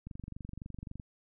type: click train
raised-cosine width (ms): 5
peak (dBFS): -30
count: 23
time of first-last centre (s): 0.07-0.998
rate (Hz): 23.7
effects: none